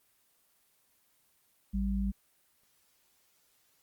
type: tone pair together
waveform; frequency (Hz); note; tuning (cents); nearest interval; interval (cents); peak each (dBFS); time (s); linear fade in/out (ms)
sine; 55 / 196; A1 / G3; 0 / 0; octave + minor seventh; 2200; -31 / -31; 1.73-2.12; 20
effects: white hiss -70 dBFS RMS until 3.82 s + Opus 24 kbps